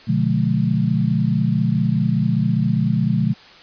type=chord; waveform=sine; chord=B diminished seventh; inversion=none; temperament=just; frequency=123.47 / 148.16 / 177.8 / 213.4 Hz; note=B2 / D3 / F3 / Ab3; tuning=0 / +16 / +31 / +47 cents; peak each=-21 dBFS; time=0.07-3.34 s; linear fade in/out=20 ms; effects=white hiss -44 dBFS RMS until 3.62 s + resampled to 11025 Hz